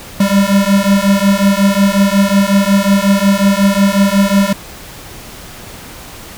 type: beating tone pair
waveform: square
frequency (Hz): 195.6 / 201.1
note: G3 / G3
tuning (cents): -4 / +44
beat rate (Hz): 5.5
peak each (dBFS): -12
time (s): 0.2-4.53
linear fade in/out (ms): 5
effects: pink hiss -32 dBFS RMS until 6.37 s